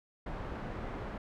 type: low-pass noise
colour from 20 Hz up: pink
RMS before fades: -40 dBFS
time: 0.26-1.18 s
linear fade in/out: 5 ms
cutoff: 1400 Hz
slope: 12 dB/octave
effects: none